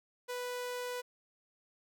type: tone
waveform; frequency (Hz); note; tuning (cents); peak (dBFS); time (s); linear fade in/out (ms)
sawtooth; 493.7; B4; -1; -33; 0.28-1.02; 20
effects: none